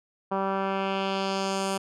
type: tone with low-pass filter sweep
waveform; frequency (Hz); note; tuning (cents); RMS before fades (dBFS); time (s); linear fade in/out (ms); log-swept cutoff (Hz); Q
10% pulse; 193.8; G3; -20; -28; 0.31-1.78; 10; 1100 to 10000; 1.5
effects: none